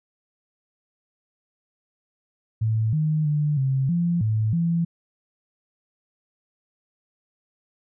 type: tone with pitch steps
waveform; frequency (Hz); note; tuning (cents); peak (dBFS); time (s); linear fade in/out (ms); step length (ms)
sine; 110.6 / 154.6 / 149 / 133.8 / 172 / 109.1 / 168.4; A2 / D#3 / D3 / C3 / F3 / A2 / E3; +9 / -11 / +25 / +39 / -26 / -14 / +37; -19; 2.61-4.85; 10; 320
effects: none